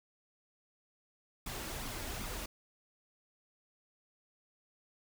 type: noise with flanger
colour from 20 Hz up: pink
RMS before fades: -41 dBFS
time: 1.46-2.46 s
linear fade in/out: 5 ms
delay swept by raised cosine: 0.83 to 3.63 ms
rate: 2.6 Hz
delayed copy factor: +0.5
effects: none